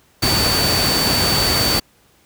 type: tone in noise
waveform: sine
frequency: 4546 Hz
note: C#8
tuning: 43 cents sharp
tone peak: -18 dBFS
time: 0.22-1.8 s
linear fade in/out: 10 ms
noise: pink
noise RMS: -18 dBFS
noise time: 0.22-1.8 s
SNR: -3 dB
effects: pink hiss -55 dBFS RMS until 2.25 s + high-pass 60 Hz 12 dB/octave